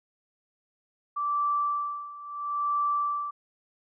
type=tone with tremolo; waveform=sine; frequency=1166 Hz; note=D6; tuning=13 cents flat; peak=-23 dBFS; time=1.16-3.31 s; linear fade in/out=10 ms; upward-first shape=sine; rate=0.74 Hz; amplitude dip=85%; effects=none